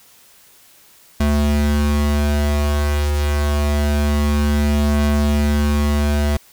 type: tone pair together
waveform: square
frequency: 73.42 / 220 Hz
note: D2 / A3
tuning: 0 / 0 cents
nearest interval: octave + perfect fifth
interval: 1900 cents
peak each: -16 / -23 dBFS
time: 1.2-6.37 s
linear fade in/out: 5 ms
effects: white hiss -49 dBFS RMS until 6.52 s